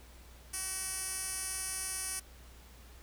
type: tone with band-pass filter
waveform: 10% pulse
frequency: 377.2 Hz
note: F#4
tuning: 33 cents sharp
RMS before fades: -38 dBFS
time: 0.53-2.2 s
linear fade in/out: 10 ms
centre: 9300 Hz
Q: 2.3
effects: added 60 Hz sine -53 dBFS peak until 3.02 s + pink hiss -58 dBFS RMS until 3.02 s